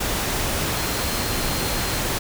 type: tone in noise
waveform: sine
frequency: 4186 Hz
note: C8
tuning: in tune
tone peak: -35 dBFS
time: 0.75-2 s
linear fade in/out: 10 ms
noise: pink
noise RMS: -24 dBFS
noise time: 0-2.19 s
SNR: -14 dB
effects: none